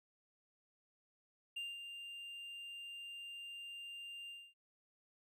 triangle tone with ADSR envelope, 2794 Hz, F7, in tune, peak -38 dBFS, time 1.56-4.54 s, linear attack 9 ms, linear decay 200 ms, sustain -7 dB, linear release 250 ms, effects none

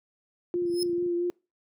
sine tone with vibrato, 349.2 Hz, F4, in tune, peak -24 dBFS, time 0.54-1.3 s, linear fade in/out 0 ms, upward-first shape triangle, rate 4.5 Hz, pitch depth 24 cents each way
clicks, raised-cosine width 5 ms, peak -28 dBFS, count 12, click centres 0.557 / 0.621 / 0.653 / 0.699 / 0.739 / 0.826 / 0.859 / 0.895 / 0.93 / 0.98 / 1.026 / 1.062 s
sawtooth tone with exponential growth, 5160 Hz, E8, 38 cents flat, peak -24 dBFS, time 0.66-0.83 s, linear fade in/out 1 ms, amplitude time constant 35 ms
effects noise-tail reverb RT60 0.3 s tail -26 dB re dry + high-pass 200 Hz 12 dB/octave

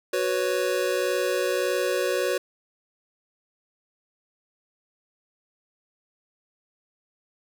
square chord, F# suspended fourth, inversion none, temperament just, 370 / 493.3 / 555 Hz, F#4 / B4 / C#5, 0 / -2 / +2 cents, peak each -28 dBFS, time 0.13-2.38 s, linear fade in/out 5 ms, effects none

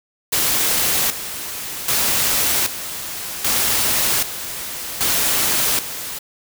white noise with tremolo, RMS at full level -18 dBFS, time 0.32-6.19 s, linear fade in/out 10 ms, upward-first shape square, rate 0.64 Hz, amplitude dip 70%, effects none

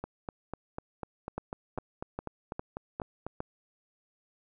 two click trains, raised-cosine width 1 ms, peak -22 / -20 dBFS, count 14 / 6, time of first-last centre 0.04-3.266 / 1.38-3.404 s, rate 4.03 / 2.47 Hz, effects none

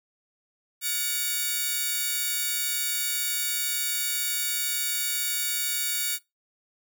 5% pulse tone cluster, 1444 / 1745 / 2267 / 3741 Hz, F#6 / A6 / C#7 / A#7, -43 / -15 / +38 / +5 cents, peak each -23 / -27 / -20 / -22 dBFS, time 0.81-6.19 s, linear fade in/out 50 ms, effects noise-tail reverb RT60 0.2 s tail -21 dB re dry

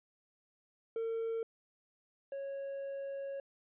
triangle tone pair in turn, 454.1 / 551.4 Hz, A#4 / C#5, -45 / -9 cents, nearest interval minor third, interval 336 cents, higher second, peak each -31 / -36 dBFS, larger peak first, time 0.96-1.43 / 2.32-3.4 s, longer second, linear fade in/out 2 ms, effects tanh soft clip ceiling -28 dBFS + resampled to 8000 Hz

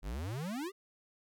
square exponential sweep, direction up, 43.42 to 415.3 Hz, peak -37 dBFS, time 0.02-0.72 s, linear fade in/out 50 ms, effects none

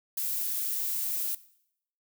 violet noise, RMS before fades -31 dBFS, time 0.17-1.35 s, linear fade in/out 5 ms, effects noise-tail reverb RT60 0.7 s tail -18 dB re dry

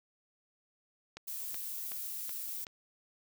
click train, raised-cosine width 0.2 ms, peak -27 dBFS, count 5, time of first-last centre 1.17-2.668 s, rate 2.67 Hz
violet noise, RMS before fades -40 dBFS, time 1.27-2.65 s, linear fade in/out 10 ms
effects none

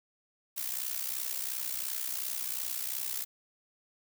blue noise with amplitude modulation, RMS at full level -32 dBFS, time 0.56-3.25 s, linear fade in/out 20 ms, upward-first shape sine, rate 62.8 Hz, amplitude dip 75%, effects none

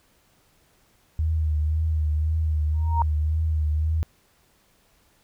sine tone with vibrato, 77.78 Hz, D#2, in tune, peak -20 dBFS, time 1.19-4.03 s, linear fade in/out 0 ms, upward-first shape triangle, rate 1.9 Hz, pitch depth 54 cents each way
sine tone with exponential growth, 932.3 Hz, A#5, in tune, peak -17 dBFS, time 2.74-3.02 s, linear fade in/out 1 ms, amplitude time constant 59 ms
effects pink hiss -62 dBFS RMS until 5.23 s

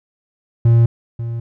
triangle tone with echo, 116.54 Hz, A#2, in tune, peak -6 dBFS, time 0.65-0.86 s, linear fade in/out 5 ms, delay 540 ms, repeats 1, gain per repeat -13 dB, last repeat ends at 1.4 s, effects none

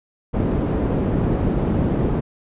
white low-pass noise, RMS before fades -20 dBFS, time 0.33-2.21 s, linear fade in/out 20 ms, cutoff 300 Hz, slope 12 dB/octave, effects resampled to 8000 Hz

